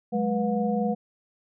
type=tone cluster; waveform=sine; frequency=187 / 211.3 / 488.7 / 720 Hz; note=F#3 / G#3 / B4 / F#5; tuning=+19 / +30 / -18 / -47 cents; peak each=-32 / -25 / -29 / -30 dBFS; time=0.12-0.95 s; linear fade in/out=20 ms; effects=none